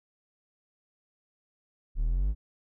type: exponential sweep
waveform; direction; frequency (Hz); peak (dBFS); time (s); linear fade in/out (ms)
triangle; up; 34.75 to 55; -22; 1.95-2.35; 50
effects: none